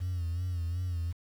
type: tone with vibrato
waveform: sine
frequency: 87.31 Hz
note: F2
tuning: in tune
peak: -28 dBFS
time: 0-1.13 s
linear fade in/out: 20 ms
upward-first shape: sine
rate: 2.7 Hz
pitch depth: 75 cents each way
effects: tanh soft clip ceiling -28 dBFS + 9-bit